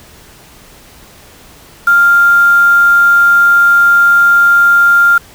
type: tone with quantisation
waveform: sine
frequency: 1396.9 Hz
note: F6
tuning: in tune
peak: -4 dBFS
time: 1.87-5.18 s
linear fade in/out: 5 ms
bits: 4
effects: pink hiss -39 dBFS RMS until 5.34 s